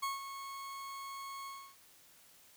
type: tone with ADSR envelope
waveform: 40% pulse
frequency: 1097 Hz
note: C#6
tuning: 18 cents flat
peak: -32 dBFS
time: 0.02-1.76 s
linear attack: 14 ms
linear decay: 160 ms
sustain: -10 dB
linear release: 290 ms
effects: white hiss -62 dBFS RMS until 2.56 s

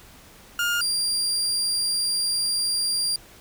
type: tone pair in turn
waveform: 30% pulse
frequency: 1415 / 4769 Hz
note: F6 / D8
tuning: +22 / +26 cents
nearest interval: octave + major sixth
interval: 2104 cents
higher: second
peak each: -19 dBFS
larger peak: neither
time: 0.59-0.81 / 0.81-3.16 s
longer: second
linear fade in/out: 2 ms
effects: pink hiss -49 dBFS RMS until 3.4 s

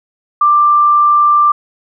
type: tone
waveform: sine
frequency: 1182 Hz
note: D6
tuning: 11 cents sharp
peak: -6 dBFS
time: 0.41-1.52 s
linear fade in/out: 5 ms
effects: none

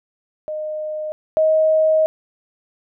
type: tone pair in turn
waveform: sine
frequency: 615 / 629.4 Hz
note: D#5 / D#5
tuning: -20 / +20 cents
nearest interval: unison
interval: 40 cents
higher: second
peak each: -23 / -12 dBFS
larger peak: second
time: 0.48-1.12 / 1.37-2.06 s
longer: second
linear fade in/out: 0 ms
effects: none

